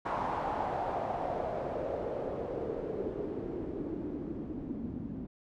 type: noise with low-pass filter sweep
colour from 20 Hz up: white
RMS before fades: -36 dBFS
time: 0.05-5.27 s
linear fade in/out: 10 ms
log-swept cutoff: 950 to 230 Hz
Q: 3.4
effects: none